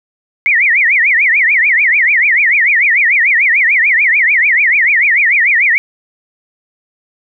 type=tone with vibrato; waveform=sine; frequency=2093 Hz; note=C7; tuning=in tune; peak=-7 dBFS; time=0.46-5.78 s; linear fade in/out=0 ms; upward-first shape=triangle; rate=6.8 Hz; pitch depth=300 cents each way; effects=none